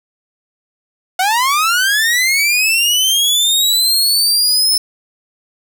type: linear sweep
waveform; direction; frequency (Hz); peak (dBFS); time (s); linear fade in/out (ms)
sawtooth; up; 720 to 5274; -8; 1.19-4.78; 5
effects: none